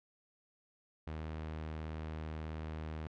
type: tone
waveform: sawtooth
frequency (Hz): 78.4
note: D#2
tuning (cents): +14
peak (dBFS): -36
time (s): 1.07-3.07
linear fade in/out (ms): 0
effects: low-pass 3000 Hz 12 dB/octave